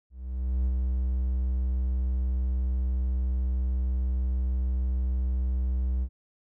triangle tone with ADSR envelope, 63.3 Hz, B1, 43 cents sharp, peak -20 dBFS, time 0.1-6.09 s, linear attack 560 ms, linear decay 44 ms, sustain -2 dB, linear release 63 ms, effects none

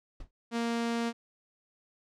brown noise with exponential decay, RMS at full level -35 dBFS, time 0.2-0.31 s, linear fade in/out 5 ms, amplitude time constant 22 ms
sawtooth tone, 233.1 Hz, A#3, in tune, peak -25 dBFS, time 0.51-1.13 s, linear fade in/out 50 ms
effects low-pass 7000 Hz 12 dB/octave

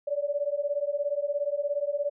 sine beating tone pair, 568 / 585 Hz, C#5 / D5, +42 / -7 cents, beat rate 17 Hz, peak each -29 dBFS, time 0.07-2.1 s, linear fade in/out 10 ms, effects none

